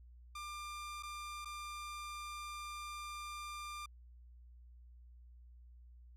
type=tone with dropouts; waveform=sawtooth; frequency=1194 Hz; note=D6; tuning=28 cents sharp; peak=-40 dBFS; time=0.35-3.86 s; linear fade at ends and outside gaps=5 ms; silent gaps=1.026-1.032 / 1.448-1.455 s; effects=added 60 Hz sine -55 dBFS peak until 6.16 s + low-pass 11000 Hz 12 dB/octave